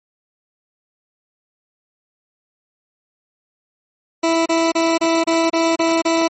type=tone bursts; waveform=20% pulse; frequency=329.6 Hz; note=E4; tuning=in tune; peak=-9 dBFS; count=8; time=4.23-6.28 s; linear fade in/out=10 ms; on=230 ms; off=30 ms; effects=MP3 32 kbps